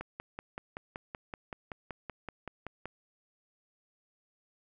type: click train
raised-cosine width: 0.5 ms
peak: -24 dBFS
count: 16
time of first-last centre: 0.01-2.856 s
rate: 5.27 Hz
effects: none